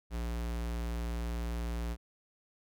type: tone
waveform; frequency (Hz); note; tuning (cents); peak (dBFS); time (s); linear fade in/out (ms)
square; 58.27; A#1; 0; -34; 0.1-1.97; 50
effects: none